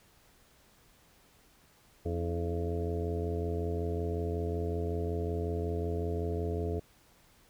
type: harmonic tone with a mistuned harmonic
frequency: 85.4 Hz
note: F2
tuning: 38 cents flat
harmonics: 1 / 2 / 3 / 4 / 5 / 6 / 7 / 8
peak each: -33 / -41 / -43 / -41 / -36 / -45 / -48 / -44 dBFS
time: 2.05-6.8 s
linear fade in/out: 10 ms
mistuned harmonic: 4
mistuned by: -71 cents
effects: pink hiss -63 dBFS RMS until 7.49 s